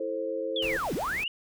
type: chord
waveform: sine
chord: A minor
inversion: second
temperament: just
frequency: 330 / 440 / 528 Hz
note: E4 / A4 / C5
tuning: +2 / 0 / +16 cents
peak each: -36 / -34 / -31 dBFS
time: 0-0.77 s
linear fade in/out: 5 ms
type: linear two-way sweep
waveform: sine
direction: down then up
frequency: 3520 to 125.9 to 2969 Hz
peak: -28 dBFS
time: 0.56-1.28 s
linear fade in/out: 2 ms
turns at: 0.94 s
type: noise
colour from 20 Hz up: pink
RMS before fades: -41 dBFS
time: 0.62-1.24 s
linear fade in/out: 5 ms
effects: none